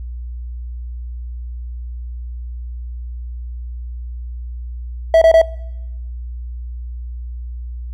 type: tone bursts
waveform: triangle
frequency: 653 Hz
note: E5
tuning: 17 cents flat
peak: -4 dBFS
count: 3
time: 5.14-5.416 s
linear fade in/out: 2 ms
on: 76 ms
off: 24 ms
effects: noise-tail reverb RT60 0.9 s tail -23 dB re dry + added 60 Hz sine -25 dBFS peak until 7.93 s